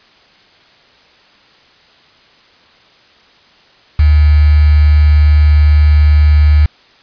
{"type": "tone with quantisation", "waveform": "sine", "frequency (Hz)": 74.8, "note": "D2", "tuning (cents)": 32, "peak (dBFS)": -4, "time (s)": [3.99, 6.66], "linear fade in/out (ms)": 5, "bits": 4, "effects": ["white hiss -46 dBFS RMS until 7.02 s", "resampled to 11025 Hz"]}